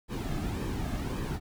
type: noise with flanger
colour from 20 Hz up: brown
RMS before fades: -33 dBFS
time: 0.08-1.4 s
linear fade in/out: 50 ms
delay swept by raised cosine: 1.4 to 2.11 ms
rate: 1.8 Hz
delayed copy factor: -0.55
effects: none